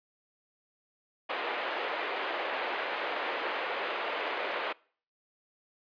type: band-pass noise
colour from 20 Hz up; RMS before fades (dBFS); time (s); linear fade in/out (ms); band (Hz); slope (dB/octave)
pink; -34; 1.29-4.73; 10; 430 to 3000; 24
effects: noise-tail reverb RT60 0.5 s tail -25 dB re dry + resampled to 11025 Hz